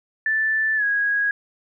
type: tone with pitch glide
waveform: sine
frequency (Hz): 1760 to 1651.7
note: A6 to G#6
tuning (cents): 0 to -10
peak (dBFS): -18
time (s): 0.26-1.31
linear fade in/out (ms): 2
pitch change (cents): -110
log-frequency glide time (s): 0.76-0.84
effects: none